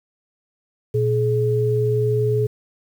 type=tone pair together; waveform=sine; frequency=119 / 424.1 Hz; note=A#2 / G#4; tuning=+36 / +36 cents; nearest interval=octave + minor seventh; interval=2200 cents; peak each=-19 dBFS; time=0.94-2.47 s; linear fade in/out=10 ms; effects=8-bit